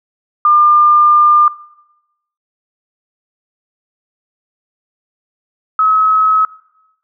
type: tone pair in turn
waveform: sine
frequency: 1200 / 1282.5 Hz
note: D6 / E6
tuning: +37 / -48 cents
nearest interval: minor second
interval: 115 cents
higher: second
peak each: -6 / -8 dBFS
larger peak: first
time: 0.45-1.48 / 5.79-6.45 s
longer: first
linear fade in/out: 2 ms
effects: noise-tail reverb RT60 0.9 s tail -20 dB re dry